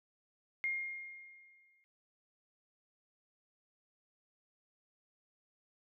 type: tone with exponential decay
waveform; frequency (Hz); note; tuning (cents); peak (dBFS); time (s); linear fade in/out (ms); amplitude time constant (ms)
sine; 2129; C7; +30; -31; 0.64-1.84; 0; 260
effects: none